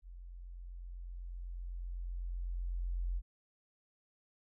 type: tone with level ramp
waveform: sine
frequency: 43.97 Hz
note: F1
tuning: 13 cents sharp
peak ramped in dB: -47 to -32 dBFS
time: 0.02-3.22 s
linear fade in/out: 50 ms
effects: none